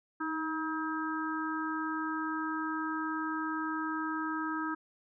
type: harmonic tone with a mistuned harmonic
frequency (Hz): 319.2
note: D#4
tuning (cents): +44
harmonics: 1 / 3 / 4 / 5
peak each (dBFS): -35 / -40 / -37 / -39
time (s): 0.2-4.75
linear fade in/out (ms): 10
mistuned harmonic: 1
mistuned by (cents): -30
effects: none